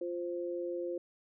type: tone pair together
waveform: sine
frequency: 349.2 / 523.2 Hz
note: F4 / C5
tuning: 0 / 0 cents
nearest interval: perfect fifth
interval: 700 cents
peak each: -36 / -38 dBFS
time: 0.01-0.98 s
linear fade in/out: 5 ms
effects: none